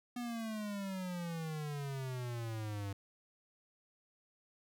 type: exponential sweep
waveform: square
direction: down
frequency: 246 to 98 Hz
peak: -39 dBFS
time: 0.16-2.93 s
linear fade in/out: 5 ms
effects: none